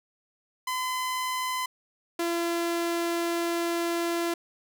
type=tone pair in turn; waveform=sawtooth; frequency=1019 / 340.1 Hz; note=C6 / F4; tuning=-46 / -46 cents; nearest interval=octave + perfect fifth; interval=1900 cents; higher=first; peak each=-24 / -22 dBFS; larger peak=second; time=0.67-1.66 / 2.19-4.34 s; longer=second; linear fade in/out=5 ms; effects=none